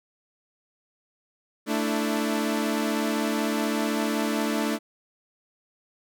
sawtooth chord, A suspended fourth, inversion none, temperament equal with one note detuned, 221.5 / 293.7 / 329.6 Hz, A3 / D4 / E4, +12 / 0 / 0 cents, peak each -23 / -24 / -28 dBFS, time 1.66-4.79 s, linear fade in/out 50 ms, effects none

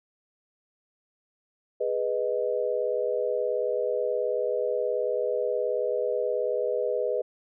sine chord, G# minor, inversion none, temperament equal, 415.3 / 493.9 / 622.3 Hz, G#4 / B4 / D#5, 0 / 0 / 0 cents, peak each -30 / -27 / -30 dBFS, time 1.8-7.22 s, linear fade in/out 10 ms, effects none

